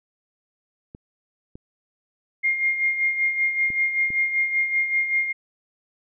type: clicks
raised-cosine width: 3 ms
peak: -26 dBFS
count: 4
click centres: 0.949 / 1.555 / 3.703 / 4.104 s
type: tone with tremolo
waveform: sine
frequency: 2124 Hz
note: C7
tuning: 25 cents sharp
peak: -17 dBFS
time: 2.43-5.33 s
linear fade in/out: 20 ms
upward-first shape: sine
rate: 5.2 Hz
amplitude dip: 60%
effects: none